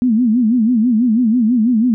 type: tone with vibrato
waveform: sine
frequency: 232.8 Hz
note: A#3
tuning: 2 cents flat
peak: -10 dBFS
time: 0.02-1.94 s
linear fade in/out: 0 ms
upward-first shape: sine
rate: 6.1 Hz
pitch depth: 160 cents each way
effects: none

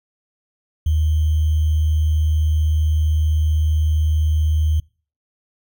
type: tone with sample-and-hold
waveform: sine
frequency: 77.78 Hz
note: D#2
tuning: in tune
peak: -14 dBFS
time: 0.86-4.8 s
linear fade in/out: 5 ms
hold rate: 3150 Hz
effects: noise-tail reverb RT60 0.4 s tail -26 dB re dry

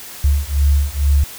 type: beating tone pair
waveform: sine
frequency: 70 / 72.2 Hz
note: C#2 / D2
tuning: +18 / -29 cents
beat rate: 2.2 Hz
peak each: -15 dBFS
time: 0.24-1.24 s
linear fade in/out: 5 ms
effects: white hiss -34 dBFS RMS until 1.38 s

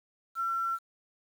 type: tone with quantisation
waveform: sine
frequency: 1353 Hz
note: E6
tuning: 45 cents sharp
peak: -28 dBFS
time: 0.35-0.79 s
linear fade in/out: 50 ms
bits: 9
effects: none

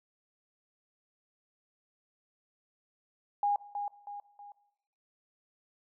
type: tone with echo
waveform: sine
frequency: 817 Hz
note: G#5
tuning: 29 cents flat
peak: -25 dBFS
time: 3.43-3.56 s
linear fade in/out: 2 ms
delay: 320 ms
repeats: 3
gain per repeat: -7 dB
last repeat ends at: 4.52 s
effects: noise-tail reverb RT60 0.9 s tail -19 dB re dry

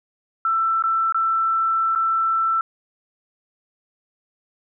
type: tone with dropouts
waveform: sine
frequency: 1333 Hz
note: E6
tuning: 19 cents sharp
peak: -17 dBFS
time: 0.45-2.61 s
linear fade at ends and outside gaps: 2 ms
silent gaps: 0.824-0.838 / 1.124-1.145 / 1.951-1.958 s
effects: none

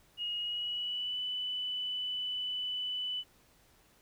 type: tone with pitch glide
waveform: sine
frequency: 2877 to 2989 Hz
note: F#7 to F#7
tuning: -49 to +17 cents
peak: -33 dBFS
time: 0.17-3.24 s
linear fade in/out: 50 ms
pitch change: +66 cents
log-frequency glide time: 0.38-1.19 s
effects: pink hiss -65 dBFS RMS until 4.01 s

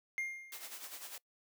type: tone with exponential decay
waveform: triangle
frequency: 2118 Hz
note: C7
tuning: 21 cents sharp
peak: -31 dBFS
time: 0.18-0.78 s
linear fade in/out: 0 ms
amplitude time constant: 130 ms
type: noise with tremolo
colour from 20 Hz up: white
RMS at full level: -45 dBFS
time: 0.52-1.18 s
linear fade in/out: 2 ms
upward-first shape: sine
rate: 10 Hz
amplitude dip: 60%
effects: noise-tail reverb RT60 0.1 s tail -22 dB re dry + high-pass 400 Hz 12 dB/octave

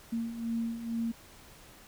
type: beating tone pair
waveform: sine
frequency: 228.3 / 230.5 Hz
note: A#3 / A#3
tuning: -36 / -19 cents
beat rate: 2.2 Hz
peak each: -38 / -32 dBFS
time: 0.12-1.12 s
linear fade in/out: 10 ms
effects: pink hiss -54 dBFS RMS until 1.87 s

